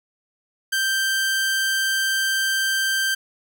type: tone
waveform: sawtooth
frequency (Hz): 1568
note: G6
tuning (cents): 0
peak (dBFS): -16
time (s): 0.72-3.15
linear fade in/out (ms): 10
effects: none